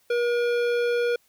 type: tone with hard clipping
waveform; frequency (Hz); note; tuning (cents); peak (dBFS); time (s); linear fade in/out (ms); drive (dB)
sine; 478.7; A#4; +46; -23; 0.1-1.16; 5; 14
effects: white hiss -64 dBFS RMS until 1.28 s